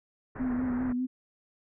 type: low-pass noise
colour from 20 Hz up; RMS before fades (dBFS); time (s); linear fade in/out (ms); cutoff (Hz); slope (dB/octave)
pink; -40; 0.35-0.93; 10; 1900; 48
type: tone with vibrato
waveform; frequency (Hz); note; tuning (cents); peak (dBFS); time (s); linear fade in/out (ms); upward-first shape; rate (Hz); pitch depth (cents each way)
sine; 250.9; B3; +28; -27; 0.39-1.07; 20; sine; 5; 39
effects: none